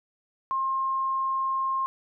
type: tone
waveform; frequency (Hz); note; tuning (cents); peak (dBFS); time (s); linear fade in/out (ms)
sine; 1065; C6; +30; -24; 0.51-1.86; 0
effects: none